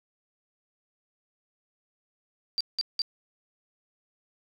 sine tone bursts, 4699 Hz, D8, in tune, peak -24 dBFS, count 3, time 2.58-3.018 s, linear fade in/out 0 ms, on 26 ms, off 180 ms, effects none

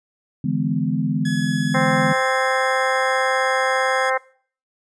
sine chord, E dominant seventh, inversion third, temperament equal with one note detuned, 146.83 / 164.81 / 207.7 / 251.4 Hz, D3 / E3 / G#3 / B3, 0 / 0 / 0 / +31 cents, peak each -24 dBFS, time 0.44-2.13 s, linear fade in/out 5 ms
sawtooth tone with pitch glide, 1690 to 1669.6 Hz, G#6 to G#6, +30 to +9 cents, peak -24 dBFS, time 1.25-4.1 s, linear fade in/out 5 ms, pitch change -21 cents, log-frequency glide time 2.03-3.51 s
harmonic tone, 261.6 Hz, C4, in tune, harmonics 2 / 3 / 4 / 5 / 6 / 7 / 8, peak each -22 / -24 / -25 / -26 / -27 / -27 / -28 dBFS, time 1.74-4.18 s, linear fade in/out 10 ms
violet noise with exponential decay, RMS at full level -39 dBFS, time 4.04-4.33 s, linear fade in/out 0 ms, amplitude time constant 63 ms
effects noise-tail reverb RT60 0.5 s tail -23 dB re dry + resampled to 22050 Hz

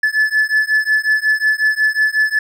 triangle beating tone pair, 1728 / 1733.5 Hz, A6 / A6, -32 / -26 cents, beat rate 5.5 Hz, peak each -14 dBFS, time 0.03-2.39 s, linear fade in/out 5 ms, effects none

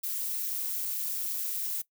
violet noise with amplitude modulation, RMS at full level -30 dBFS, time 0.03-1.82 s, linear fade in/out 10 ms, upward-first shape sine, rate 193 Hz, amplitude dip 60%, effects noise-tail reverb RT60 0.1 s tail -19 dB re dry

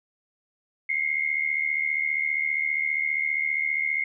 sine tone pair together, 2097 / 2172 Hz, C7 / C#7, +3 / -36 cents, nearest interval minor second, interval 61 cents, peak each -26 dBFS, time 0.89-4.04 s, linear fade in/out 5 ms, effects none

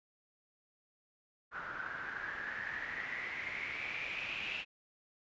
white noise with low-pass filter sweep, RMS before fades -41 dBFS, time 1.51-4.65 s, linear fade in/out 50 ms, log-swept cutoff 1400 to 2700 Hz, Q 8.7, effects resampled to 16000 Hz

